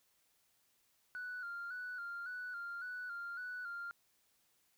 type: tone with vibrato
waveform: sine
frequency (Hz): 1438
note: F#6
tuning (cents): -50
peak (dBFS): -40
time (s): 1.15-3.91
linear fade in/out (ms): 0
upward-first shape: square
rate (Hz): 1.8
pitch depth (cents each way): 52
effects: tanh soft clip ceiling -38 dBFS + white hiss -75 dBFS RMS until 4.77 s